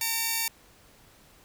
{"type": "tone pair together", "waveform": "5% pulse", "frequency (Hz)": [910, 2298], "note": ["A#5", "D7"], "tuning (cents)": [-42, -38], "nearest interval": "octave + major third", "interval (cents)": 1604, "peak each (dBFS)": [-18, -19], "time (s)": [0.01, 0.48], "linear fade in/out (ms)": 2, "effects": ["pink hiss -57 dBFS RMS until 1.44 s"]}